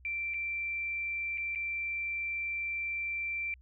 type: tone with dropouts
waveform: sine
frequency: 2349 Hz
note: D7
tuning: in tune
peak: -32 dBFS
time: 0.05-3.54 s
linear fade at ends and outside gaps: 1 ms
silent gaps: 0.338-0.342 / 1.375-1.38 / 1.55-1.557 s
effects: added 63 Hz sine -54 dBFS peak until 3.61 s